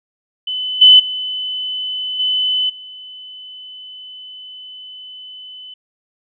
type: tone with level steps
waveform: sine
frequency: 3017 Hz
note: F#7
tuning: 33 cents sharp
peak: -19 / -3 / -20 / -14 / -32 dBFS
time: 0.47-5.74 s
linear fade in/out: 5 ms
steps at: 0.81 / 0.99 / 2.19 / 2.69 s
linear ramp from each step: 10 ms
effects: none